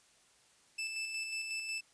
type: tone with tremolo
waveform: sawtooth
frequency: 2637 Hz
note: E7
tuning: in tune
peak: -32 dBFS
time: 0.78-1.81 s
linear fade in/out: 10 ms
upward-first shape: square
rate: 5.5 Hz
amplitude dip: 35%
effects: white hiss -66 dBFS RMS until 1.93 s + resampled to 22050 Hz